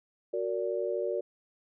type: chord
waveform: sine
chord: Gb augmented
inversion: none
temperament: just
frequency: 370 / 462.5 / 578.1 Hz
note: Gb4 / Bb4 / D5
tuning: 0 / -14 / -27 cents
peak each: -33 dBFS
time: 0.33-1.21 s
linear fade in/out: 10 ms
effects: none